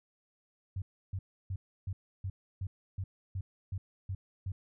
sine tone bursts, 95.1 Hz, F#2, 48 cents sharp, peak -33 dBFS, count 11, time 0.76-4.52 s, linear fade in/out 5 ms, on 60 ms, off 310 ms, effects none

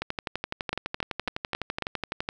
two click trains, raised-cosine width 0.3 ms, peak -12 / -13 dBFS, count 5 / 28, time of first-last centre 0.73-1.823 / 0.02-2.289 s, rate 3.66 / 11.9 Hz, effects none

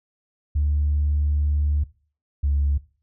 sine tone pair in turn, 73.5 / 71.04 Hz, D2 / C#2, +2 / +43 cents, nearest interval minor second, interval 59 cents, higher first, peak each -17 dBFS, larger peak neither, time 0.55-1.84 / 2.43-2.78 s, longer first, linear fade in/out 10 ms, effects noise-tail reverb RT60 0.4 s tail -19 dB re dry + tanh soft clip ceiling -14 dBFS

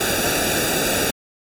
pink noise with comb filter, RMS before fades -20 dBFS, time 0-1.11 s, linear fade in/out 10 ms, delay 0.95 ms, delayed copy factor -0.9, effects MP3 64 kbps

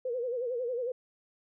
sine tone with vibrato, 490 Hz, B4, 14 cents flat, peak -30 dBFS, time 0.05-0.92 s, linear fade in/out 5 ms, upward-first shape sine, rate 11 Hz, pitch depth 100 cents each way, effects none

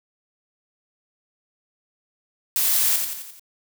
blue noise with echo, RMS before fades -21 dBFS, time 2.56-2.96 s, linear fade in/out 0 ms, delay 87 ms, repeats 5, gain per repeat -5 dB, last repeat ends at 3.395 s, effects none

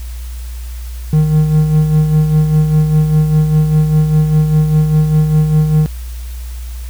triangle tone with tremolo, 154.2 Hz, D#3, 15 cents flat, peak -4 dBFS, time 1.13-5.86 s, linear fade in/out 0 ms, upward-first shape sine, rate 5 Hz, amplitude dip 50%, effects added 60 Hz sine -22 dBFS peak until 6.89 s + white hiss -39 dBFS RMS until 6.89 s

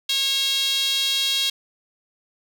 sawtooth tone with high-pass filter, 545 Hz, C#5, 29 cents flat, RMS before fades -22 dBFS, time 0.09-1.5 s, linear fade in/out 5 ms, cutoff 3500 Hz, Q 5.6, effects none

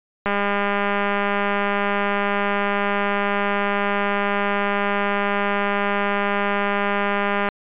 click train, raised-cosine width 0.5 ms, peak -7 dBFS, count 1461, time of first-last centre 0.26-7.488 s, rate 202 Hz, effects resampled to 8000 Hz

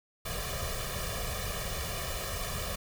pink noise with comb filter, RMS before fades -35 dBFS, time 0.25-2.76 s, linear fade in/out 10 ms, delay 1.7 ms, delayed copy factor +1, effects none

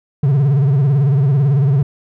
triangle tone with vibrato, 138.59 Hz, C#3, in tune, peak -8 dBFS, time 0.23-1.83 s, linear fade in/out 5 ms, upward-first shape sine, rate 18 Hz, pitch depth 140 cents each way, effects none

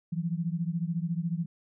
sine beating tone pair, 164.1 / 178.1 Hz, E3 / F3, -8 / +34 cents, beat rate 14 Hz, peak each -30 / -32 dBFS, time 0.12-1.46 s, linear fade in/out 10 ms, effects none

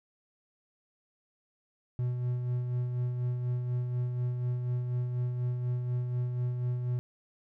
triangle tone with tremolo, 123.47 Hz, B2, in tune, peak -25 dBFS, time 1.99-6.99 s, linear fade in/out 0 ms, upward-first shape sine, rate 4.1 Hz, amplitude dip 40%, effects none

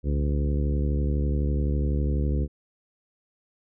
harmonic tone with a mistuned harmonic, 72 Hz, D2, 34 cents flat, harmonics 1 / 2 / 3 / 4 / 5 / 6 / 7, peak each -23 / -29 / -33 / -35 / -37 / -39 / -40 dBFS, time 0.03-2.48 s, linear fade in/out 50 ms, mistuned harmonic 1, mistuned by -89 cents, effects none

